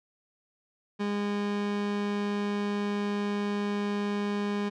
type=tone; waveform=30% pulse; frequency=204.6 Hz; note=G#3; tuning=26 cents flat; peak=-25 dBFS; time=0.99-4.7 s; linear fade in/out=20 ms; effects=low-pass 4000 Hz 12 dB/octave